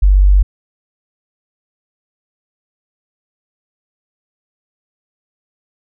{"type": "tone", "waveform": "sine", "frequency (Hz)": 48.19, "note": "G1", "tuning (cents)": -29, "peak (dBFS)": -5, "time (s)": [0.02, 0.43], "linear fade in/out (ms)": 10, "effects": []}